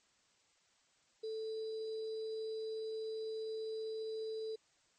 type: tone with sample-and-hold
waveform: sine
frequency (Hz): 440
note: A4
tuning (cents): 0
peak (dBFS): -38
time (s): 1.23-4.56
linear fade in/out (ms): 10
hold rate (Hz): 4410
effects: white hiss -72 dBFS RMS until 4.98 s + MP3 32 kbps